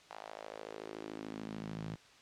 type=tone with high-pass filter sweep; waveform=sawtooth; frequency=53.6 Hz; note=A1; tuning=45 cents flat; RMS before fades=-45 dBFS; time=0.1-1.96 s; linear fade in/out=10 ms; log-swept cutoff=800 to 140 Hz; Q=2.6; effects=white hiss -60 dBFS RMS until 2.21 s + low-pass 5000 Hz 12 dB/octave